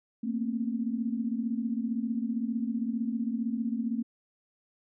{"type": "tone cluster", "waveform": "sine", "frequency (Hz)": [225.3, 240.7, 267.3], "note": ["A3", "B3", "C4"], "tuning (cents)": [41, -44, 37], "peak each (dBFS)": [-30, -34, -36], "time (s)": [0.23, 4.03], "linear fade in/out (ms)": 10, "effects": []}